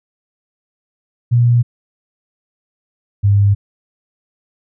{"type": "tone pair in turn", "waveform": "sine", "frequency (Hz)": [120, 100.91], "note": ["B2", "G#2"], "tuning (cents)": [-49, -49], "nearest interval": "minor third", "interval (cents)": 300, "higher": "first", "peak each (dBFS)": -8, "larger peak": "neither", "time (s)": [[1.31, 1.63], [3.23, 3.55]], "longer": "neither", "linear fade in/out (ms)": 20, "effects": []}